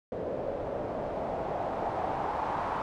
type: noise with low-pass filter sweep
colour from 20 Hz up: white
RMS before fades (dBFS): -33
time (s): 0.12-2.82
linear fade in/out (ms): 0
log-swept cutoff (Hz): 510 to 960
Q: 3.1
effects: none